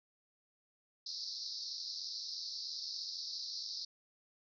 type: band-pass noise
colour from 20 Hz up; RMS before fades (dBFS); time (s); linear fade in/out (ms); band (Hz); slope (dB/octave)
pink; -43; 1.06-3.85; 5; 4100 to 5500; 96
effects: none